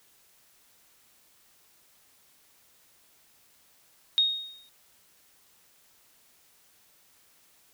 sine tone with exponential decay, 3729 Hz, A#7, in tune, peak -17 dBFS, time 4.18-4.69 s, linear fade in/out 0 ms, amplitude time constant 110 ms, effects white hiss -62 dBFS RMS until 7.73 s

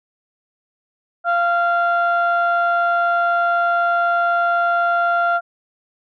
sine tone pair together, 692 / 1384 Hz, F5 / F6, -16 / -16 cents, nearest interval octave, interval 1200 cents, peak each -16 dBFS, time 1.24-5.41 s, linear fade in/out 50 ms, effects tanh soft clip ceiling -10 dBFS

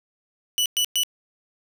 sawtooth tone bursts, 2960 Hz, F#7, in tune, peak -16 dBFS, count 3, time 0.58-1.034 s, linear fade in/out 0 ms, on 78 ms, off 110 ms, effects none

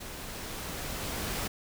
pink noise with level ramp, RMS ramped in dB -42 to -33 dBFS, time 0-1.48 s, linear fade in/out 10 ms, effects none

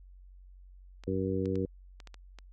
clicks, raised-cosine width 0.2 ms, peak -31 dBFS, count 7, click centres 1.037 / 1.457 / 1.556 / 2.002 / 2.073 / 2.143 / 2.387 s
harmonic tone, 95 Hz, F#2, 46 cents sharp, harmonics 1 / 2 / 3 / 4 / 5, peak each -35 / -35 / -35 / -35 / -35 dBFS, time 1.07-1.66 s, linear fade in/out 10 ms
effects added 46 Hz sine -50 dBFS peak until 2.52 s

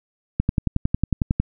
click train, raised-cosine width 5 ms, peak -6 dBFS, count 12, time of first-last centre 0.4-1.4 s, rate 11 Hz, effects none

